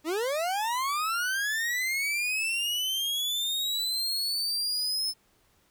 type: linear sweep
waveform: 40% pulse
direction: up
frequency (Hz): 293.7 to 5260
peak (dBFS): -26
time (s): 0.04-5.14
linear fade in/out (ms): 50
effects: pink hiss -66 dBFS RMS until 5.7 s

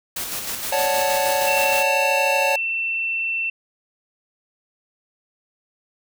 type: noise with tremolo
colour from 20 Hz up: white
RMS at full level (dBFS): -27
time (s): 0.16-1.83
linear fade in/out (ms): 5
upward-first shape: square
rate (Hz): 6.4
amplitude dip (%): 35
type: chord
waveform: square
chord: D major seventh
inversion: third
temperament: equal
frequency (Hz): 554.4 / 587.3 / 740 / 880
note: C#5 / D5 / F#5 / A5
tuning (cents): 0 / 0 / 0 / 0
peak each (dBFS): -23 / -28 / -27 / -24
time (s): 0.72-2.56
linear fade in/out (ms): 5
type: tone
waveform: sine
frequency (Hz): 2688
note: E7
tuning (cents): +33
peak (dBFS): -21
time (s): 1.47-3.5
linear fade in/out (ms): 5
effects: none

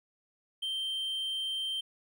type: tone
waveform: triangle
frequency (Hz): 3136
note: G7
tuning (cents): 0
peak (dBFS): -30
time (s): 0.62-1.81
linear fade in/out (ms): 10
effects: none

